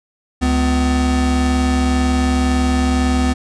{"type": "tone pair together", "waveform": "square", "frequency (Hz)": [70.74, 252.1], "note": ["C#2", "B3"], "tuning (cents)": [36, 36], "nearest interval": "octave + minor seventh", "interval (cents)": 2200, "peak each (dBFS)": -17, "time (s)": [0.41, 3.34], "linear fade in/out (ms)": 20, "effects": ["resampled to 22050 Hz"]}